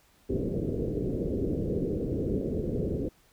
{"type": "low-pass noise", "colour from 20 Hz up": "white", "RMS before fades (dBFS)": -30, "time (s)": [0.29, 3.09], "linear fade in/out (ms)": 10, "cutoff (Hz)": 480, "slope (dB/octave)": 48, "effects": ["pink hiss -63 dBFS RMS until 3.32 s"]}